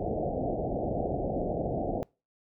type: low-pass noise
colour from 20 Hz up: white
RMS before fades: -31 dBFS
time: 0-2.03 s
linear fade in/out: 0 ms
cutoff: 750 Hz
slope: 96 dB/octave
effects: noise-tail reverb RT60 0.3 s tail -25 dB re dry